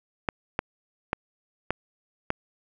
clicks, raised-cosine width 0.5 ms, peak -9 dBFS, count 5, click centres 0.288 / 0.591 / 1.131 / 1.706 / 2.304 s, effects none

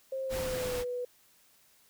sine tone with pitch glide, 531 to 492.6 Hz, C5 to B4, +25 to -5 cents, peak -32 dBFS, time 0.12-1.05 s, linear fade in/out 5 ms, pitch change -130 cents, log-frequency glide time 0.24-0.8 s
pink noise, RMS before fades -38 dBFS, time 0.29-0.85 s, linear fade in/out 50 ms
effects white hiss -64 dBFS RMS until 1.89 s

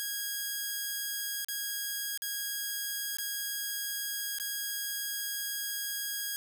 5% pulse tone with dropouts, 1642 Hz, G#6, 20 cents flat, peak -22 dBFS, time 0-6.36 s, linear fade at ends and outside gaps 0 ms, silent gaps 1.446-1.485 / 2.175-2.221 / 3.17-3.185 / 4.385-4.399 s, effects none

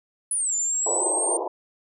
sine exponential two-way sweep, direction down then up, 10210 to 7100 to 8880 Hz, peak -22 dBFS, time 0.31-1.37 s, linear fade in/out 2 ms, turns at 0.55 s
pink band-pass noise, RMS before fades -28 dBFS, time 0.86-1.48 s, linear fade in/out 5 ms, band 330 to 1000 Hz, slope 96 dB/octave
effects none

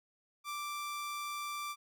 sawtooth tone, 1174.7 Hz, D6, in tune, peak -34 dBFS, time 0.44-1.76 s, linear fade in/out 50 ms, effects none

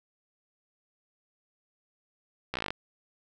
slowing click train, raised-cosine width 0.3 ms, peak -15 dBFS, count 10, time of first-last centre 2.54-2.705 s, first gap 15 ms, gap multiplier 1.05, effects none

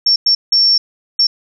sine tone bursts at uneven times, 5450 Hz, F8, 43 cents flat, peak -8 dBFS, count 4, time 0.06-0.16 / 0.26-0.35 / 0.52-0.78 / 1.19-1.27 s, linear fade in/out 5 ms, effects none

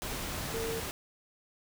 sine tone in noise, 453.4 Hz, A#4, 48 cents flat, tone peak -34 dBFS, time 0.54-0.8 s, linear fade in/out 0 ms, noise pink, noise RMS -37 dBFS, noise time 0.02-0.91 s, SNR 0 dB, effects none

